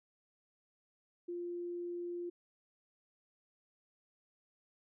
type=tone; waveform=sine; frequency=349 Hz; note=F4; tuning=1 cent flat; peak=-38 dBFS; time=1.28-2.3 s; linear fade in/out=10 ms; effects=none